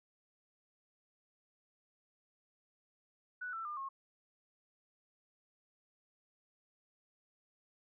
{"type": "tone with pitch steps", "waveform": "sine", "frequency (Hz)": [1480, 1333.9, 1202.1, 1083.4], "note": ["F#6", "E6", "D6", "C#6"], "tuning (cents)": [0, 20, 40, -40], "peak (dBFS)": -39, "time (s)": [3.41, 3.89], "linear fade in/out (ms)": 10, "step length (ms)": 120, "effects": []}